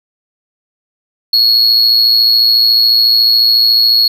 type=tone with amplitude modulation; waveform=triangle; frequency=4334 Hz; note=C#8; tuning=40 cents flat; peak=-3 dBFS; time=1.33-4.08 s; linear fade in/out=5 ms; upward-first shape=sine; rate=114 Hz; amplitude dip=50%; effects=none